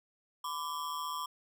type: ring-modulated tone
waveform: square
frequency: 1086 Hz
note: C#6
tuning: 36 cents flat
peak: -33 dBFS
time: 0.44-1.26 s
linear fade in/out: 5 ms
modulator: 77.4 Hz
effects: none